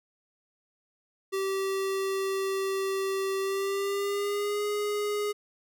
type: tone with pitch glide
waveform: square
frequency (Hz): 387.1 to 414.9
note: G4 to G#4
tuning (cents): -22 to -2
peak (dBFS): -28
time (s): 1.32-5.33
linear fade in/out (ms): 20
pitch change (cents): +120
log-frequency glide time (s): 3.4-4.64
effects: none